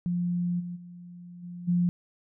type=tone with level steps; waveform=sine; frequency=175.7 Hz; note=F3; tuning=11 cents sharp; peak=-25 / -33 / -42 / -37 / -21 dBFS; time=0.06-1.89 s; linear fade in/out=0 ms; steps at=0.59 / 0.75 / 1.42 / 1.67 s; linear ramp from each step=20 ms; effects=none